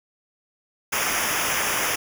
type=noise with comb filter; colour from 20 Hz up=pink; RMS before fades=-24 dBFS; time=0.92-1.96 s; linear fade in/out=10 ms; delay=0.24 ms; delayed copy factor=-0.9; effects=none